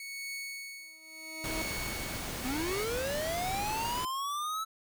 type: tone with tremolo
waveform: sawtooth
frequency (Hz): 2217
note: C#7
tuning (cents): 0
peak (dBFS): -33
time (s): 0-2.84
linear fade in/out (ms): 2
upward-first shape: triangle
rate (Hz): 0.75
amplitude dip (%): 85
type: tone with exponential growth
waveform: 20% pulse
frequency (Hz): 318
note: D#4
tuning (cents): +38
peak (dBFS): -29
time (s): 0.79-1.62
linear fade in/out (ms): 1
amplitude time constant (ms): 180
type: noise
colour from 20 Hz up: pink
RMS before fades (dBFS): -38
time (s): 1.44-4.05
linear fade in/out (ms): 2
type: linear sweep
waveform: square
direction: up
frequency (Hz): 240 to 1318.5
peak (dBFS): -33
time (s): 2.44-4.65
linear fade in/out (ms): 20
effects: none